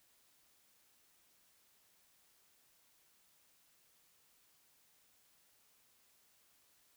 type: silence
effects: white hiss -71 dBFS RMS until 6.96 s